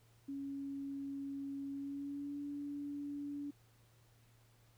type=tone with pitch glide; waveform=sine; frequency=277.2 to 287 Hz; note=C#4 to D4; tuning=0 to -40 cents; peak=-40 dBFS; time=0.28-3.51 s; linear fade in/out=10 ms; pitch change=+60 cents; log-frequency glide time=1.7-2.39 s; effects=added 115 Hz sine -66 dBFS peak until 4.77 s + pink hiss -71 dBFS RMS until 4.77 s